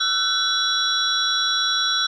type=tone cluster; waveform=sine; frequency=1335 / 1509 / 3410 / 3936 / 5600 Hz; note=E6 / F#6 / G#7 / B7 / F8; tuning=+22 / +34 / +45 / -7 / +4 cents; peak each=-27 / -26 / -23 / -22 / -28 dBFS; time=0-2.07 s; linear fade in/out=10 ms; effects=tanh soft clip ceiling -8 dBFS